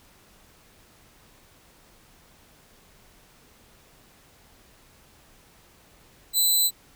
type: tone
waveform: 10% pulse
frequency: 4006 Hz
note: B7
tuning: 24 cents sharp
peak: -12 dBFS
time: 6.33-6.71 s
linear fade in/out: 50 ms
effects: pink hiss -56 dBFS RMS until 6.95 s